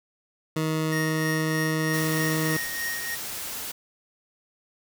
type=tone; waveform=20% pulse; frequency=157.7 Hz; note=D#3; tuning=24 cents sharp; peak=-19 dBFS; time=0.56-2.57 s; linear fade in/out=5 ms
type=tone with tremolo; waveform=square; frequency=1865 Hz; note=A#6; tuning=in tune; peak=-28 dBFS; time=0.91-3.16 s; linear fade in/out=20 ms; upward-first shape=triangle; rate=3.2 Hz; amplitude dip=60%
type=noise; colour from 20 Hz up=white; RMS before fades=-34 dBFS; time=1.93-3.72 s; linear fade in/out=10 ms
effects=none